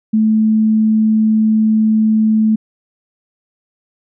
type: tone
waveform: sine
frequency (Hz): 218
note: A3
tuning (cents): -16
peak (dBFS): -9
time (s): 0.13-2.56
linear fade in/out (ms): 10
effects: none

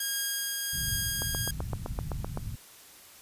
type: tone with tremolo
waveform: 5% pulse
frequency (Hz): 1629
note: G#6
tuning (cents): -34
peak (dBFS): -17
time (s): 0-1.51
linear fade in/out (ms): 5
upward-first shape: triangle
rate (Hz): 1.3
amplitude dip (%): 25
type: low-pass noise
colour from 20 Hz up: white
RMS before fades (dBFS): -36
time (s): 0.73-2.56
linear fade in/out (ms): 5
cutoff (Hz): 140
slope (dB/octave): 24
type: click train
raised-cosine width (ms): 1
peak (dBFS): -20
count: 10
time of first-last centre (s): 1.22-2.374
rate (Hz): 7.8
effects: white hiss -52 dBFS RMS until 3.21 s + resampled to 32000 Hz

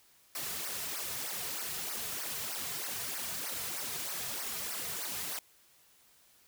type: noise with flanger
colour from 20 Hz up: white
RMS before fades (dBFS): -38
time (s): 0.35-5.39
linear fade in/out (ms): 2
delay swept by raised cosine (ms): 0.27 to 3.67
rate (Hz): 3.2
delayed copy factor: -1
effects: white hiss -64 dBFS RMS until 6.47 s

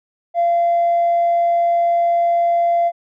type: tone with tanh clipping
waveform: triangle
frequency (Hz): 687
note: F5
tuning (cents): -29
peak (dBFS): -13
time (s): 0.34-2.92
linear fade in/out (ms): 50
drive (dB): 5
effects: none

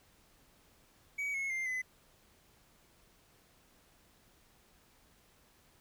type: tone with pitch steps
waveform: triangle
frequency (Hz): 2266 / 2181 / 2100 / 2021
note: C#7 / C#7 / C7 / B6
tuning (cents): +37 / -29 / +6 / +39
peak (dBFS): -32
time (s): 1.18-1.82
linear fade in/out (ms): 10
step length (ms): 160
effects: pink hiss -66 dBFS RMS until 5.8 s

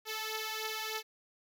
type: beating tone pair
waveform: 5% pulse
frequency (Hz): 435.9 / 439.2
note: A4 / A4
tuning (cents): -16 / -3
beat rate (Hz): 3.3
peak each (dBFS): -26 / -29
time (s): 0.05-1.03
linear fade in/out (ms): 50
effects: none

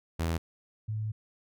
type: tone pair in turn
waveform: sawtooth / sine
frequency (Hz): 82.41 / 108.16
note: E2 / A2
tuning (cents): 0 / -29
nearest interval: perfect fourth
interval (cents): 471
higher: second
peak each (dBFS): -24 / -30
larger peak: first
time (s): 0.19-0.38 / 0.88-1.12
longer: second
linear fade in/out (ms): 10
effects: none

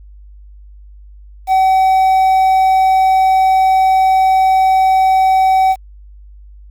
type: tone with quantisation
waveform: triangle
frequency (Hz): 760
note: F#5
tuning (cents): +46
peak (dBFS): -6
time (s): 1.47-5.76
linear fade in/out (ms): 50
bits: 6
effects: added 50 Hz sine -35 dBFS peak until 6.7 s

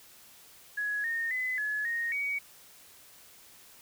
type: tone with pitch steps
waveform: sine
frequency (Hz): 1677 / 1839 / 2018 / 1703 / 1861 / 2254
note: G#6 / A#6 / B6 / G#6 / A#6 / C#7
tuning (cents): +16 / -24 / +37 / +43 / -3 / +28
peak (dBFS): -29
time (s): 0.77-2.39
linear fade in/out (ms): 10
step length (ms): 270
effects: white hiss -55 dBFS RMS until 3.81 s

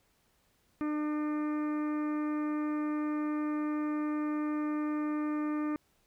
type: harmonic tone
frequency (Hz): 300.9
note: D4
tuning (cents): +42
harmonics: 1 / 2 / 3 / 4 / 5 / 6 / 7 / 8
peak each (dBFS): -30 / -45 / -49 / -42 / -54 / -51 / -55 / -56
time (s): 0.81-5.76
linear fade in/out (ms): 0
effects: pink hiss -71 dBFS RMS until 6.06 s

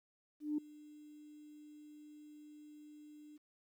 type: tone with ADSR envelope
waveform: sine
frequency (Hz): 299.6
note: D4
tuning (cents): +35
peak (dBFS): -31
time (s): 0.4-3.38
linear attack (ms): 180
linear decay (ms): 5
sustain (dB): -22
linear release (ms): 17
effects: tanh soft clip ceiling -27 dBFS + 12-bit

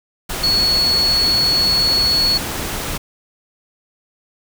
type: tone in noise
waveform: sine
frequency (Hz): 4379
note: C#8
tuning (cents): -22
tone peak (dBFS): -13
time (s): 0.43-2.38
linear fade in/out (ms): 10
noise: pink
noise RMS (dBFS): -24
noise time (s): 0.29-2.98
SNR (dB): +8
effects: none

